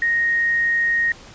sine tone, 1866 Hz, A#6, 1 cent sharp, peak -16 dBFS, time 0.02-1.12 s, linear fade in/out 2 ms, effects pink hiss -43 dBFS RMS until 1.34 s + resampled to 16000 Hz

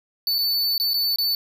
square tone with dropouts, 4495 Hz, C#8, 23 cents sharp, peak -20 dBFS, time 0.27-1.35 s, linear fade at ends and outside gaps 1 ms, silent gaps 0.384-0.388 / 0.78-0.799 / 0.935-0.941 / 1.16-1.185 s, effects none

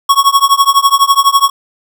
square tone with tremolo, 1107 Hz, C#6, 3 cents flat, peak -3 dBFS, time 0.09-1.5 s, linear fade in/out 5 ms, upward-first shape triangle, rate 12 Hz, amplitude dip 100%, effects none

